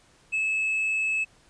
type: tone with hard clipping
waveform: sine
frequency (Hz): 2599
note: E7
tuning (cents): -25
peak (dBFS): -24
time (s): 0.32-1.25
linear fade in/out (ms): 20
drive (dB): 2
effects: pink hiss -59 dBFS RMS until 1.49 s + resampled to 22050 Hz